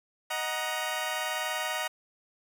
15% pulse chord, D# minor, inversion none, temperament equal with one note detuned, 622.3 / 740 / 943.7 Hz, D#5 / F#5 / A#5, 0 / 0 / +21 cents, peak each -28 dBFS, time 0.3-1.88 s, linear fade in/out 10 ms, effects none

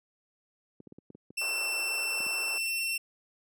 clicks, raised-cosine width 3 ms, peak -32 dBFS, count 9, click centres 0.803 / 0.872 / 0.923 / 0.985 / 1.103 / 1.15 / 1.305 / 2.204 / 2.265 s
sawtooth tone with pitch glide, 2687 to 2706 Hz, E7 to E7, +33 to +45 cents, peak -26 dBFS, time 1.37-2.98 s, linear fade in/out 10 ms, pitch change +12 cents, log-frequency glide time 2.57-2.81 s
white band-pass noise, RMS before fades -45 dBFS, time 1.41-2.58 s, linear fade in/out 5 ms, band 340 to 1500 Hz, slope 48 dB/octave
effects high-pass 200 Hz 12 dB/octave

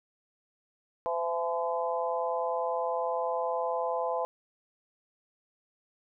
harmonic tone with a mistuned harmonic, 170 Hz, F3, 46 cents flat, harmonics 3 / 4 / 5 / 6, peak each -32 / -33 / -34 / -35 dBFS, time 1.06-4.25 s, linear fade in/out 0 ms, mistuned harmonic 4, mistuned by -27 cents, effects none

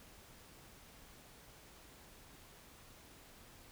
silence, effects pink hiss -59 dBFS RMS until 3.71 s

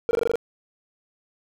triangle tone bursts, 466.2 Hz, A#4, in tune, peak -16 dBFS, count 7, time 0.09-0.356 s, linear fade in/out 0 ms, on 20 ms, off 21 ms, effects none

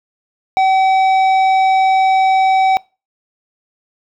sine tone with tanh clipping, 763 Hz, G5, 47 cents flat, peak -11 dBFS, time 0.57-2.77 s, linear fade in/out 0 ms, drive 10 dB, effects noise-tail reverb RT60 0.3 s tail -24 dB re dry

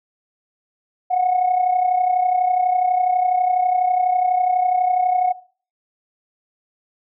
sine tone with amplitude modulation, 731 Hz, F#5, 21 cents flat, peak -11 dBFS, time 1.1-5.33 s, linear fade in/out 20 ms, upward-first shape sine, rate 32.1 Hz, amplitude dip 65%, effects noise-tail reverb RT60 0.4 s tail -17 dB re dry + tanh soft clip ceiling -10 dBFS

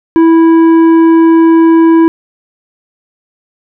sine tone with tanh clipping, 328.4 Hz, E4, 6 cents flat, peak -4 dBFS, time 0.16-2.08 s, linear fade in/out 0 ms, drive 9 dB, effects none

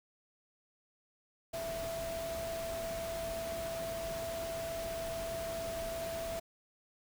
sine tone in noise, 664 Hz, E5, 12 cents sharp, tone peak -37 dBFS, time 1.53-6.4 s, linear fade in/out 10 ms, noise pink, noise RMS -44 dBFS, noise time 1.53-6.4 s, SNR +4 dB, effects none

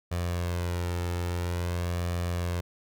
sawtooth tone with flanger, 87.31 Hz, F2, in tune, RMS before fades -30 dBFS, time 0.11-2.61 s, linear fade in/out 10 ms, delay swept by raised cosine 1.7 to 2.27 ms, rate 0.49 Hz, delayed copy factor +0.5, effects none

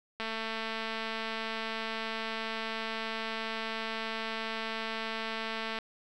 click train, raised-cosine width 0.3 ms, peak -20 dBFS, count 1247, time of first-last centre 0.2-5.787 s, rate 223 Hz, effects none

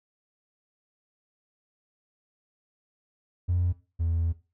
triangle tone pair in turn, 88.5 / 83.39 Hz, F2 / E2, +23 / +21 cents, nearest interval minor second, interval 102 cents, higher first, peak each -19 / -21 dBFS, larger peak first, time 3.48-3.73 / 3.99-4.33 s, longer second, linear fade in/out 20 ms, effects noise-tail reverb RT60 0.3 s tail -17 dB re dry + tanh soft clip ceiling -18 dBFS

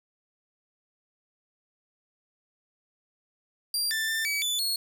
sawtooth tone with pitch steps, 4749 / 1772 / 1786 / 2282 / 3484 / 4328 Hz, D8 / A6 / A6 / C#7 / A7 / C#8, +18 / +12 / +25 / +50 / -18 / -42 cents, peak -23 dBFS, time 3.74-4.76 s, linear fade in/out 2 ms, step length 170 ms, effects 10-bit

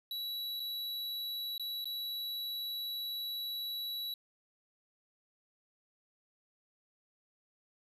square tone with dropouts, 3922 Hz, B7, 13 cents flat, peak -37 dBFS, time 0.11-4.14 s, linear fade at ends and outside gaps 2 ms, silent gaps 0.597-0.601 / 1.58-1.596 / 1.844-1.855 s, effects resampled to 32000 Hz

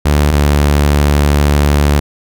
sawtooth tone pair in turn, 73.42 / 72.7 Hz, D2 / D2, 0 / -17 cents, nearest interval unison, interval 17 cents, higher first, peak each -4 dBFS, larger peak neither, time 0.05-0.32 / 0.32-2 s, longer second, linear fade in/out 10 ms, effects none

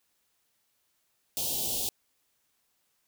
white band-stop noise, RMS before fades -31 dBFS, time 1.37-1.89 s, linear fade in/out 0 ms, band 840 to 2900 Hz, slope 48 dB/octave, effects white hiss -74 dBFS RMS until 3.07 s

